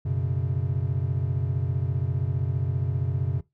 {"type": "chord", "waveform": "triangle", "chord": "F# suspended fourth", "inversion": "none", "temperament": "equal", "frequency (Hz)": [92.5, 123.47, 138.59], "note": ["F#2", "B2", "C#3"], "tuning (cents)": [0, 0, 0], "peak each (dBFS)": -26, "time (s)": [0.05, 3.41], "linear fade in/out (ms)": 10, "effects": ["noise-tail reverb RT60 0.2 s tail -20 dB re dry"]}